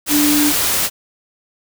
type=tone in noise; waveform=sine; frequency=294.7 Hz; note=D4; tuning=6 cents sharp; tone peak=-13 dBFS; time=0.09-0.53 s; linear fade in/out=50 ms; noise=white; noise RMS=-17 dBFS; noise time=0.06-0.9 s; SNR=+1 dB; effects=none